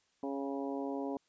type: harmonic tone with a mistuned harmonic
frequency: 138.5 Hz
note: C#3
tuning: 1 cent flat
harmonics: 2 / 3 / 4 / 5 / 6 / 7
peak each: -37 / -41 / -43 / -45 / -47 / -48 dBFS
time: 0.23-1.17 s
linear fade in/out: 2 ms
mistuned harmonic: 6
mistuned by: -23 cents
effects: white hiss -74 dBFS RMS until 1.28 s + resampled to 16000 Hz